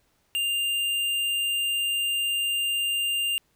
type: tone with hard clipping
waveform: sine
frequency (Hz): 2798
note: F7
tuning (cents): +3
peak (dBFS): -25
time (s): 0.35-3.38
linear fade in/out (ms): 0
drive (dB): 12
effects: pink hiss -68 dBFS RMS until 3.55 s